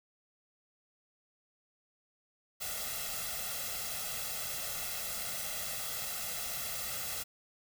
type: noise with comb filter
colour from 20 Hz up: white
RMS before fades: -38 dBFS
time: 2.6-7.24 s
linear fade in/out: 20 ms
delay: 1.5 ms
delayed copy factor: +0.85
effects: none